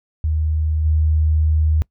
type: tone with level steps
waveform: sine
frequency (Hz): 77.78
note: D#2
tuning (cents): 0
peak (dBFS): -16 / -13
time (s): 0.24-1.82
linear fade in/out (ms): 0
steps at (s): 0.84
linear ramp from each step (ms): 20
effects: noise-tail reverb RT60 0.1 s tail -24 dB re dry